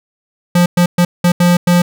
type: tone bursts at uneven times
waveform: square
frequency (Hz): 175.7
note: F3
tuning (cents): +11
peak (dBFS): -8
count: 6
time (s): 0.55-0.66 / 0.77-0.86 / 0.98-1.05 / 1.24-1.32 / 1.4-1.57 / 1.67-1.82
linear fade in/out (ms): 5
effects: none